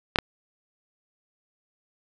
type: clicks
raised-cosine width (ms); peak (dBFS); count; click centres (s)
0.3; -4; 2; 0.159 / 0.187
effects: none